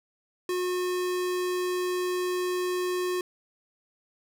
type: tone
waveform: square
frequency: 362 Hz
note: F#4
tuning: 38 cents flat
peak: -27 dBFS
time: 0.49-3.21 s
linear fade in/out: 2 ms
effects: none